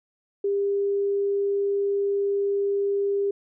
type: tone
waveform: sine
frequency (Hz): 400.3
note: G4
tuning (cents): +36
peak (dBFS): -21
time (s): 0.44-3.31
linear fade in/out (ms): 5
effects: none